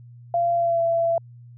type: tone with pitch glide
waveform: sine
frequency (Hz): 687 to 670.9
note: F5 to E5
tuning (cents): -29 to +30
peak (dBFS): -18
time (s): 0.34-1.18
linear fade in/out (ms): 2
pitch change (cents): -41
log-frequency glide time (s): 0.55-0.81
effects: added 120 Hz sine -42 dBFS peak until 1.57 s